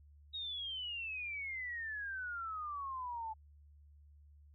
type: exponential sweep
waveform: sine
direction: down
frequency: 3800 to 864 Hz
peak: -39 dBFS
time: 0.33-3.34 s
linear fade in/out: 20 ms
effects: added 73 Hz sine -58 dBFS peak until 4.54 s

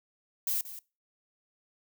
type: noise with echo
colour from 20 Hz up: violet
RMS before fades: -30 dBFS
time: 0.47-0.61 s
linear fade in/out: 2 ms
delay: 180 ms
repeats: 1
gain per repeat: -13 dB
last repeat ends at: 0.79 s
effects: noise-tail reverb RT60 0.3 s tail -22 dB re dry

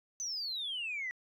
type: exponential sweep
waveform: sine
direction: down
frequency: 6180 to 1927 Hz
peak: -34 dBFS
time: 0.2-1.11 s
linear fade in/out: 0 ms
effects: tanh soft clip ceiling -31 dBFS

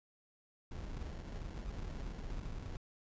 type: noise with sample-and-hold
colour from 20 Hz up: brown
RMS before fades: -43 dBFS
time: 0.71-2.77 s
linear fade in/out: 5 ms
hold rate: 1225 Hz
effects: resampled to 16000 Hz

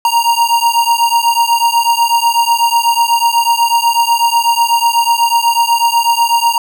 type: beating tone pair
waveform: square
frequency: 930 / 938.1 Hz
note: A#5 / A#5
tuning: -4 / +11 cents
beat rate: 8.1 Hz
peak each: -13 dBFS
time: 0.05-6.58 s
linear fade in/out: 2 ms
effects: none

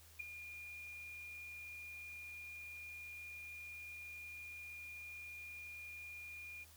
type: tone with ADSR envelope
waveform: sine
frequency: 2422 Hz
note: D#7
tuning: 47 cents flat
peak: -37 dBFS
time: 0.19-6.65 s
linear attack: 15 ms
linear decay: 4 ms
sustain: -11 dB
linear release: 23 ms
effects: added 81 Hz sine -63 dBFS peak until 6.76 s + white hiss -63 dBFS RMS until 6.76 s

